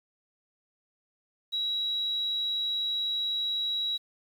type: tone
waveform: sine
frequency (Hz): 3876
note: B7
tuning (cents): -33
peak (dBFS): -27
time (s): 1.52-3.98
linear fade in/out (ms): 20
effects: 9-bit